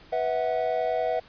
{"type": "chord", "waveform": "triangle", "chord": "B suspended fourth", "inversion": "none", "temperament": "equal with one note detuned", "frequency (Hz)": [493.9, 649.8, 740], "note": ["B4", "E5", "F#5"], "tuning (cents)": [0, -25, 0], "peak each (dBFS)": [-27, -25, -27], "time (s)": [0.12, 1.2], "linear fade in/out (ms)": 10, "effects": ["pink hiss -52 dBFS RMS until 1.28 s", "resampled to 11025 Hz"]}